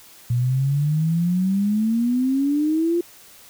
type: exponential sweep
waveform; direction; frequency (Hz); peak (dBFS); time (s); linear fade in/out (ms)
sine; up; 118.7 to 350; -17; 0.3-3.01; 5
effects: white hiss -47 dBFS RMS until 3.49 s